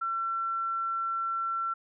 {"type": "tone", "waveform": "sine", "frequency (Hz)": 1350, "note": "E6", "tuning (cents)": 41, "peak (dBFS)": -28, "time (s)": [0.01, 1.74], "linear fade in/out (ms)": 10, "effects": []}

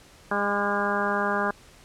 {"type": "harmonic tone with a mistuned harmonic", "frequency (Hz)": 203.4, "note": "G#3", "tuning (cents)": -36, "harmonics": [1, 2, 3, 4, 5, 6, 7, 8], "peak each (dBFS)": [-31, -31, -31, -31, -31, -31, -31, -31], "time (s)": [0.31, 1.51], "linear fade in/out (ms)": 5, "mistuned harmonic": 6, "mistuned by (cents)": -29, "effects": ["pink hiss -52 dBFS RMS until 1.84 s", "low-pass 10000 Hz 12 dB/octave"]}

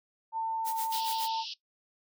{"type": "tone", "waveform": "sine", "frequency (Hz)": 897, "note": "A5", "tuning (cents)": 33, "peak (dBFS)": -29, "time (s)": [0.32, 1.45], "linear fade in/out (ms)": 50}
{"type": "noise with tremolo", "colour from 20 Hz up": "blue", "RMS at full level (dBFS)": -36, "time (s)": [0.64, 1.29], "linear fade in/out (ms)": 50, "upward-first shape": "sine", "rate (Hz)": 7.1, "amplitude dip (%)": 85}
{"type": "band-pass noise", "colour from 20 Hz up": "pink", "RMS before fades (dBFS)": -40, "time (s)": [0.92, 1.54], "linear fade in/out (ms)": 5, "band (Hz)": [2800, 5400], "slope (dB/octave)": 96}
{"effects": ["noise-tail reverb RT60 0.1 s tail -17 dB re dry"]}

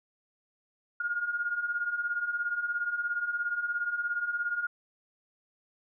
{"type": "beating tone pair", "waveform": "sine", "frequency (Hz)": [1411, 1428], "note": ["F6", "F6"], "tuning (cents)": [17, 38], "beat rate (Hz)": 17, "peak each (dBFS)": [-35, -30], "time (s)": [1, 4.67], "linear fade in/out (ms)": 5, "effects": []}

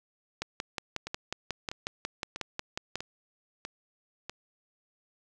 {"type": "two click trains", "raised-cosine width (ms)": 0.2, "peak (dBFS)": [-20, -15], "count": [6, 15], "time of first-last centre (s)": [[1.07, 4.296], [0.42, 2.956]], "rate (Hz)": [1.55, 5.52], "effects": []}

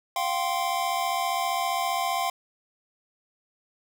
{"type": "chord", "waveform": "square", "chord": "F suspended second", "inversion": "none", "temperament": "equal with one note detuned", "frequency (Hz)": [698.5, 773.6, 1046.5], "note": ["F5", "G5", "C6"], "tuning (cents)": [0, -23, 0], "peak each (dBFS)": -30, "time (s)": [0.16, 2.3], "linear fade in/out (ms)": 2, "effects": []}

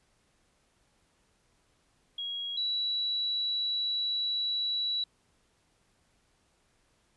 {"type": "tone pair in turn", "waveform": "sine", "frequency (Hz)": [3300, 3924], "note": ["G#7", "B7"], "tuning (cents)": [-12, -12], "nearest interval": "minor third", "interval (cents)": 300, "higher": "second", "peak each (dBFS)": [-33, -28], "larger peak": "second", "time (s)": [[2.18, 2.57], [2.57, 5.04]], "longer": "second", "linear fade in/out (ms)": 5, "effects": ["pink hiss -70 dBFS RMS until 7.16 s", "resampled to 24000 Hz"]}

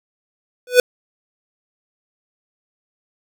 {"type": "tone with exponential growth", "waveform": "square", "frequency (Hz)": 495.8, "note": "B4", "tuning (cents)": 7, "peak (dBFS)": -4, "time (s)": [0.67, 0.8], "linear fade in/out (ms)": 2, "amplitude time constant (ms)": 28, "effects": []}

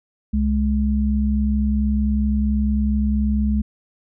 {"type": "tone pair together", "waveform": "sine", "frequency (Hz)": [66.4, 210.8], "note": ["C2", "G#3"], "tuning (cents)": [26, 26], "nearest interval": "octave + minor sixth", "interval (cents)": 2000, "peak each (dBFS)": -19, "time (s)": [0.33, 3.62], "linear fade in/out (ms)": 10, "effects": []}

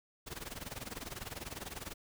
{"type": "noise with tremolo", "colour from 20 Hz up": "pink", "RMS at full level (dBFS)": -41, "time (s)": [0.26, 1.94], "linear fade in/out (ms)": 20, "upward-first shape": "sine", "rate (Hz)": 20, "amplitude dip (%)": 85, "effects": []}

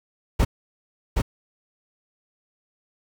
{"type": "noise with echo", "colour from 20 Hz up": "brown", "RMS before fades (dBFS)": -18, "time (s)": [0.39, 0.45], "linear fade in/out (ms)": 10, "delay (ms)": 770, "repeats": 1, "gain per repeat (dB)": -3, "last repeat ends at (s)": 1.22, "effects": []}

